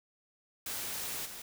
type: noise with level steps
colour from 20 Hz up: white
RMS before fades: -38 / -45 dBFS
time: 0.66-1.42 s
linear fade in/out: 5 ms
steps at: 1.25 s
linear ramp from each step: 10 ms
effects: none

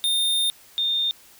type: tone pair in turn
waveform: square / sine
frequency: 3636 / 3636 Hz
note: A#7 / A#7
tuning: -44 / -44 cents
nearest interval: unison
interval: 0 cents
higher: neither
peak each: -20 dBFS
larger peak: neither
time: 0.04-0.5 / 0.78-1.11 s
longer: first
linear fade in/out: 0 ms
effects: white hiss -51 dBFS RMS until 1.39 s

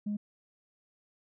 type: tone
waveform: sine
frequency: 207.4 Hz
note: G#3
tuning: 2 cents flat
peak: -29 dBFS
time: 0.06-0.17 s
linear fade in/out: 10 ms
effects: tanh soft clip ceiling -27 dBFS

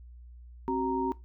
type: tone cluster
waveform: sine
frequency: 265.5 / 375.8 / 931 Hz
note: C4 / F#4 / A#5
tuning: +25 / +27 / -2 cents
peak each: -31 dBFS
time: 0.68-1.12 s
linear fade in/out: 0 ms
effects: noise-tail reverb RT60 0.2 s tail -19 dB re dry + added 60 Hz sine -46 dBFS peak until 1.24 s

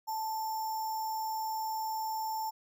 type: tone with sample-and-hold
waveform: sine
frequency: 880 Hz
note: A5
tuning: in tune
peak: -32 dBFS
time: 0.07-2.51 s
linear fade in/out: 20 ms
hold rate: 6300 Hz
effects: none

